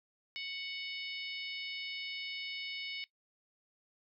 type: harmonic tone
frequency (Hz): 740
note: F#5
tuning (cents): 0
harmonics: 3 / 4 / 5 / 6 / 7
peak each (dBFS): -42 / -44 / -46 / -48 / -49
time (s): 0.36-3.04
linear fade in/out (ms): 0
effects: noise-tail reverb RT60 0.1 s tail -19 dB re dry